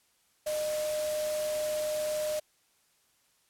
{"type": "tone in noise", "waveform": "sine", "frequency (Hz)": 610, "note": "D#5", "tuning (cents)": -34, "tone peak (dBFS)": -29, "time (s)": [0.46, 2.4], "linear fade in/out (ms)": 10, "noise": "white", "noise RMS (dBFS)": -39, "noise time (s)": [0.46, 2.4], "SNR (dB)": 7, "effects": ["white hiss -69 dBFS RMS until 3.49 s", "low-pass 12000 Hz 12 dB/octave"]}